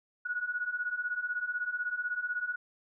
sine beating tone pair, 1451 / 1467 Hz, F#6 / F#6, -34 / -15 cents, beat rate 16 Hz, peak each -36 / -33 dBFS, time 0.25-2.56 s, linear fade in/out 10 ms, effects none

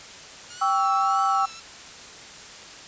5% pulse tone with vibrato, 1410 Hz, F6, 16 cents sharp, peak -27 dBFS, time 0.5-1.6 s, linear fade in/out 5 ms, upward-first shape triangle, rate 1.7 Hz, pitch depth 130 cents each way
sine chord, C# diminished, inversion second, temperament equal with one note detuned, 784 / 1129.4 / 1318.5 Hz, G5 / C#6 / E6, 0 / +32 / 0 cents, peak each -23 / -27 / -22 dBFS, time 0.61-1.46 s, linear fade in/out 10 ms
effects white hiss -42 dBFS RMS until 2.87 s + resampled to 16000 Hz

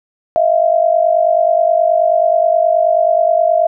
sine tone pair together, 638 / 687.4 Hz, D#5 / F5, +43 / -28 cents, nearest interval minor second, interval 129 cents, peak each -12 dBFS, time 0.36-3.67 s, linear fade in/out 0 ms, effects none

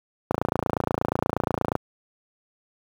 click train, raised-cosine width 1 ms, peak -7 dBFS, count 42, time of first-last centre 0.31-1.754 s, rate 28.4 Hz, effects high-pass 80 Hz 12 dB/octave + 7-bit

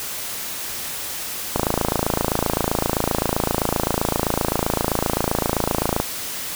click train, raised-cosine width 1 ms, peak -4 dBFS, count 124, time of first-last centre 1.56-6 s, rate 27.7 Hz, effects white hiss -29 dBFS RMS until 6.55 s

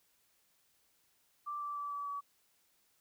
sine tone with pitch steps, 1174.7 / 1165.9 / 1157.2 / 1148.5 / 1139.9 Hz, D6 / D6 / D6 / D6 / C#6, 0 / -13 / -26 / -39 / +48 cents, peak -37 dBFS, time 1.46-2.21 s, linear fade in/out 20 ms, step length 150 ms, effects white hiss -73 dBFS RMS until 3 s

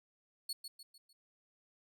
sawtooth tone with echo, 4389 Hz, C#8, 18 cents flat, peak -34 dBFS, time 0.49-0.53 s, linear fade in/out 5 ms, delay 150 ms, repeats 4, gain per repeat -7 dB, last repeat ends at 1.13 s, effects none

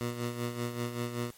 15% pulse tone with tremolo, 120 Hz, B2, 49 cents flat, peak -24 dBFS, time 0.01-1.31 s, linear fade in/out 0 ms, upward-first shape sine, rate 5.2 Hz, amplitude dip 60%, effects white hiss -56 dBFS RMS until 1.37 s + MP3 64 kbps

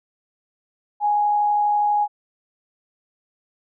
sine tone with amplitude modulation, 830.6 Hz, G#5, in tune, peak -15 dBFS, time 1-2.08 s, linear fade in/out 50 ms, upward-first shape sine, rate 72.3 Hz, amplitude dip 25%, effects none

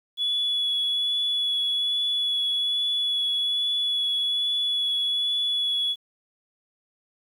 sine tone with vibrato, 3400 Hz, G#7, 40 cents sharp, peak -21 dBFS, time 0.17-5.96 s, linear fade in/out 50 ms, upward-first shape sine, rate 1.2 Hz, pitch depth 12 cents each way, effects tanh soft clip ceiling -18 dBFS + 9-bit

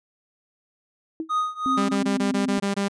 sine tone with exponential decay, 320.9 Hz, E4, 46 cents flat, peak -22 dBFS, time 1.2-1.32 s, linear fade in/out 1 ms, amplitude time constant 25 ms
triangle tone with tremolo, 1244.5 Hz, D#6, in tune, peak -17 dBFS, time 1.29-1.96 s, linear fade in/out 20 ms, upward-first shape triangle, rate 2.9 Hz, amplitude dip 95%
sine tone with pitch glide, 265.4 to 257.7 Hz, C4 to C4, +25 to -26 cents, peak -24 dBFS, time 1.66-2.58 s, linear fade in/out 0 ms, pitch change -51 cents, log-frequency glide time 1.97-2.23 s
sawtooth tone bursts, 199.3 Hz, G3, 29 cents sharp, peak -18 dBFS, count 8, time 1.77-2.884 s, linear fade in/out 10 ms, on 120 ms, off 22 ms
effects resampled to 22050 Hz

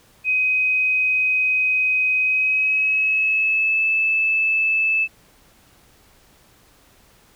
sine tone with pitch glide, 2517 to 2621 Hz, D#7 to E7, +19 to -11 cents, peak -16 dBFS, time 0.24-5.08 s, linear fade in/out 50 ms, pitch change +70 cents, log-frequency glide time 2.2-3.85 s, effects pink hiss -54 dBFS RMS until 7.35 s

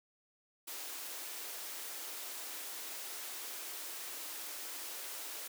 white high-pass noise, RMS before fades -44 dBFS, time 0.67-5.48 s, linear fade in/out 10 ms, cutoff 280 Hz, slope 48 dB/octave, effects none

